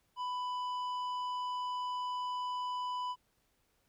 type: tone with tanh clipping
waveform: triangle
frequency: 995 Hz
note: B5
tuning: 13 cents sharp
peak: -36 dBFS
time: 0.16-3.16 s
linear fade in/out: 50 ms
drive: 13 dB
effects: pink hiss -75 dBFS RMS until 3.88 s